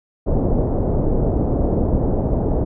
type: low-pass noise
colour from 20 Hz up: pink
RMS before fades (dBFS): -18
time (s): 0.26-2.65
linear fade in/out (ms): 20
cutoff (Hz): 630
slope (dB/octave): 24
effects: none